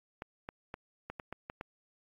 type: clicks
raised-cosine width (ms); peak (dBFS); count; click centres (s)
0.5; -25; 8; 0.221 / 0.489 / 0.741 / 1.1 / 1.198 / 1.326 / 1.499 / 1.611
effects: AAC 48 kbps